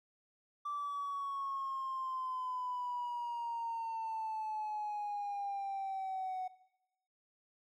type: exponential sweep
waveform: triangle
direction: down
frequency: 1170 to 740 Hz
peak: -33 dBFS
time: 0.65-6.48 s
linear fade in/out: 10 ms
effects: noise-tail reverb RT60 0.9 s tail -21 dB re dry + tanh soft clip ceiling -33 dBFS